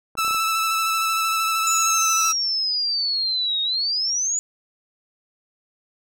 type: clicks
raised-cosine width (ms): 1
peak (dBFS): -25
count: 6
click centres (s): 0.153 / 0.186 / 0.248 / 0.279 / 0.309 / 0.346
type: tone with vibrato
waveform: sawtooth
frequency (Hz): 1317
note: E6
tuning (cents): -2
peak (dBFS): -16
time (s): 0.17-2.33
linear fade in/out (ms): 20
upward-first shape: square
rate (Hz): 13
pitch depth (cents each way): 12
type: exponential two-way sweep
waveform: sine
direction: down then up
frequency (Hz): 7000 to 3717 to 7000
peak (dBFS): -20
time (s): 1.67-4.39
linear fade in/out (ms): 0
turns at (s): 3.62
effects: none